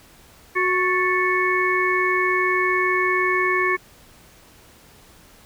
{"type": "harmonic tone with a mistuned harmonic", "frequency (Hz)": 368.1, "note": "F#4", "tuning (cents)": -9, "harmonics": [1, 3, 5, 6], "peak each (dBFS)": [-23, -23, -23, -23], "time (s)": [0.55, 3.77], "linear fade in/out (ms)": 20, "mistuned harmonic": 5, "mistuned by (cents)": -75, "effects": ["pink hiss -50 dBFS RMS until 5.45 s"]}